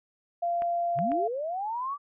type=tone; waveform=sine; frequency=690 Hz; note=F5; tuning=21 cents flat; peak=-25 dBFS; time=0.42-1.28 s; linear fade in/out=10 ms
type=clicks; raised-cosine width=0.5 ms; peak=-25 dBFS; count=3; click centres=0.621 / 0.989 / 1.118 s
type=linear sweep; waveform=sine; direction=up; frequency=110 to 1174.7 Hz; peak=-29 dBFS; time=0.95-1.98 s; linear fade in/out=50 ms
effects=none